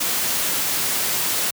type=noise; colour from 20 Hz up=white; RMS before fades=-22 dBFS; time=0-1.51 s; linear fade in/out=10 ms; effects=high-pass 100 Hz 12 dB/octave